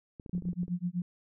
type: clicks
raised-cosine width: 3 ms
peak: -31 dBFS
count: 11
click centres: 0.198 / 0.262 / 0.295 / 0.35 / 0.38 / 0.423 / 0.454 / 0.487 / 0.531 / 0.632 / 0.681 s
type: tone with tremolo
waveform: sine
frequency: 176.9 Hz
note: F3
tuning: 23 cents sharp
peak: -27 dBFS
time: 0.33-1.02 s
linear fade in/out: 2 ms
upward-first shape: sine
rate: 8 Hz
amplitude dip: 100%
effects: none